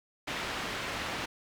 white low-pass noise, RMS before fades -36 dBFS, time 0.27-1.26 s, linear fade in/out 10 ms, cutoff 2700 Hz, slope 12 dB/octave, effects none

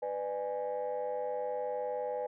sine chord, G# diminished, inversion first, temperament just, 498.4 / 598 / 830.6 Hz, B4 / D5 / G#5, +16 / +31 / 0 cents, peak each -34 / -37 / -38 dBFS, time 0.02-2.27 s, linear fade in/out 10 ms, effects tanh soft clip ceiling -27 dBFS

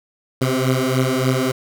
15% pulse beating tone pair, 128.3 / 131.7 Hz, C3 / C3, -34 / +12 cents, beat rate 3.4 Hz, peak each -13 dBFS, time 0.41-1.52 s, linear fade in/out 10 ms, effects none

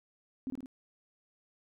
sine tone with echo, 261.8 Hz, C4, 1 cent sharp, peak -33 dBFS, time 0.47-0.5 s, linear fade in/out 0 ms, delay 53 ms, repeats 3, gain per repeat -3 dB, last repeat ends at 0.659 s, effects none

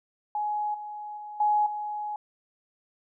sine tone with level steps, 839 Hz, G#5, 17 cents sharp, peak -26 / -35 / -37 / -20 / -30 dBFS, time 0.35-2.16 s, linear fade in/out 2 ms, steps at 0.74 / 1.17 / 1.4 / 1.66 s, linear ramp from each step 5 ms, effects none

